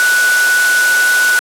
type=tone in noise; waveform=sine; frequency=1480 Hz; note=F#6; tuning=in tune; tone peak=-9 dBFS; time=0-1.39 s; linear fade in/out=0 ms; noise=white; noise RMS=-17 dBFS; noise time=0-1.39 s; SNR=+5 dB; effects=high-pass 400 Hz 12 dB/octave + low-pass 11000 Hz 12 dB/octave